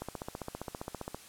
click train, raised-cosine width 1 ms, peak -23 dBFS, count 18, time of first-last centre 0.02-1.146 s, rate 15.1 Hz, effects white hiss -53 dBFS RMS until 1.28 s + low-pass 12000 Hz 12 dB/octave

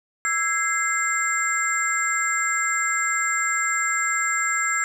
sine tone cluster, 1324 / 1647 / 2082 / 7420 Hz, E6 / G#6 / C7 / A#8, +7 / -15 / -9 / -9 cents, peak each -26 dBFS, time 0.25-4.84 s, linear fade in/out 0 ms, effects 8-bit

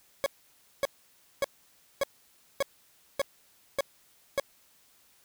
40% pulse tone bursts, 554.4 Hz, C#5, in tune, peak -23 dBFS, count 8, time 0.24-4.398 s, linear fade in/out 0 ms, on 21 ms, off 570 ms, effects white hiss -63 dBFS RMS until 5.24 s

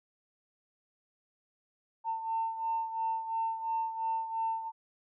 sine beating tone pair, 899 / 901.9 Hz, A5 / A5, +37 / +43 cents, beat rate 2.9 Hz, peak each -31 / -37 dBFS, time 2.04-4.72 s, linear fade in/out 50 ms, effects tanh soft clip ceiling -23 dBFS

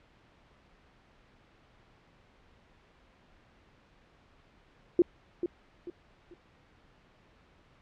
sine tone with echo, 349.2 Hz, F4, in tune, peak -17 dBFS, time 4.99-5.02 s, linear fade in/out 2 ms, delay 440 ms, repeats 3, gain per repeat -10 dB, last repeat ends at 6.34 s, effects pink hiss -62 dBFS RMS until 7.81 s + low-pass 3000 Hz 12 dB/octave

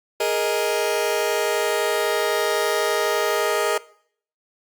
sawtooth chord, Ab suspended second, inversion none, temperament just, 415.3 / 467.2 / 623 Hz, Ab4 / Bb4 / Eb5, 0 / +4 / +2 cents, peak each -20 dBFS, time 0.2-3.78 s, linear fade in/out 5 ms, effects noise-tail reverb RT60 0.6 s tail -21 dB re dry + Opus 48 kbps

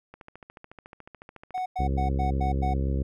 click train, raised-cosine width 0.5 ms, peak -29 dBFS, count 21, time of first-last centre 0.14-1.579 s, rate 13.9 Hz
triangle tone bursts, 740 Hz, F#5, in tune, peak -25 dBFS, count 6, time 1.54-2.74 s, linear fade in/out 10 ms, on 120 ms, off 96 ms
harmonic tone, 67.6 Hz, C#2, 43 cents flat, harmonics 1 / 2 / 3 / 4 / 5 / 6 / 7 / 8, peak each -25 / -31 / -35 / -37 / -39 / -41 / -42 / -43 dBFS, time 1.79-3.03 s, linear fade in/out 5 ms
effects none

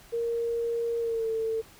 sine tone with pitch glide, 466.2 to 447.2 Hz, A#4 to A4, 0 to +28 cents, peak -26 dBFS, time 0.12-1.62 s, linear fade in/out 20 ms, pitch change -72 cents, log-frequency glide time 0.99-1.28 s, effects pink hiss -53 dBFS RMS until 1.79 s

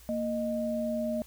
sine tone pair together, 231.5 / 618 Hz, A#3 / D#5, -12 / -12 cents, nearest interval octave + perfect fourth, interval 1700 cents, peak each -31 / -31 dBFS, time 0.09-1.22 s, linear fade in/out 0 ms, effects added 60 Hz sine -53 dBFS peak until 1.26 s + white hiss -56 dBFS RMS until 1.26 s

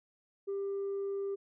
sine tone, 395.9 Hz, G4, 17 cents sharp, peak -31 dBFS, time 0.47-1.36 s, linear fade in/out 20 ms, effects tanh soft clip ceiling -31 dBFS

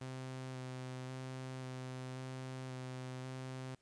sawtooth tone with vibrato, 129.3 Hz, C3, 20 cents flat, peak -39 dBFS, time 0.01-3.75 s, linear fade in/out 5 ms, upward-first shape square, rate 0.93 Hz, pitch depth 10 cents each way, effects pink hiss -75 dBFS RMS until 3.81 s + resampled to 22050 Hz

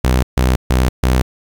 sawtooth tone bursts, 63.4 Hz, B1, 46 cents sharp, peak -7 dBFS, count 4, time 0.04-1.22 s, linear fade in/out 5 ms, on 190 ms, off 140 ms, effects 8-bit

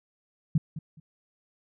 sine tone with echo, 155.56 Hz, D#3, in tune, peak -18 dBFS, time 0.55-0.58 s, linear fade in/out 5 ms, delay 210 ms, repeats 2, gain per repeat -14 dB, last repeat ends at 1 s, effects none

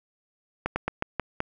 slowing click train, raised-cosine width 0.5 ms, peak -11 dBFS, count 6, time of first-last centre 0.66-1.404 s, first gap 100 ms, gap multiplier 1.2, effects none

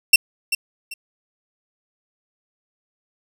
sawtooth tone with echo, 2708 Hz, E7, 46 cents sharp, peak -3 dBFS, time 0.13-0.16 s, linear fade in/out 5 ms, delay 390 ms, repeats 2, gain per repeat -12 dB, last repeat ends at 0.94 s, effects none

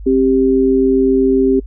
sine tone pair together, 265.4 / 392.9 Hz, C4 / G4, +25 / +4 cents, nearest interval perfect fifth, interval 679 cents, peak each -12 dBFS, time 0.06-1.6 s, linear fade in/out 10 ms, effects noise-tail reverb RT60 0.1 s tail -24 dB re dry + added 50 Hz sine -27 dBFS peak until 1.66 s

